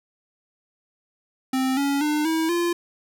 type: tone with pitch steps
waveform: square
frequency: 261.6 / 280.4 / 300.5 / 322.1 / 345.2 Hz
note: C4 / C#4 / D4 / E4 / F4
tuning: 0 / +20 / +40 / -40 / -20 cents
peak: -21 dBFS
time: 1.53-2.73 s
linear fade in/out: 5 ms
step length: 240 ms
effects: none